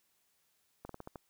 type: slowing click train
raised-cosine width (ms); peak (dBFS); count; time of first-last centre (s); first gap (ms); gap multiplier
1; -30; 6; 0.85-1.158; 43; 1.18
effects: white hiss -75 dBFS RMS until 1.29 s